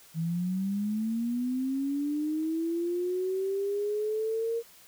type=linear sweep; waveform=sine; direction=up; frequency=159.1 to 466.2 Hz; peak=-27 dBFS; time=0.14-4.63 s; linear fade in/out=50 ms; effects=white hiss -55 dBFS RMS until 4.87 s